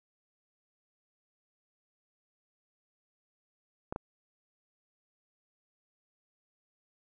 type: clicks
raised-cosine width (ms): 1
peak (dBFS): -21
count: 2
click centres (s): 3.925 / 3.961
effects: none